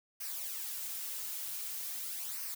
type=noise with flanger; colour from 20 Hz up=blue; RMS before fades=-40 dBFS; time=0.2-2.55 s; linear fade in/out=10 ms; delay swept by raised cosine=0.27 to 4.37 ms; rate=0.45 Hz; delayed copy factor=-0.6; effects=none